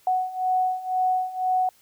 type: beating tone pair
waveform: sine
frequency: 740 / 742 Hz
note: F#5 / F#5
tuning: 0 / +5 cents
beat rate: 2 Hz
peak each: -26 / -23 dBFS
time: 0.07-1.69 s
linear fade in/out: 2 ms
effects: white hiss -59 dBFS RMS until 1.81 s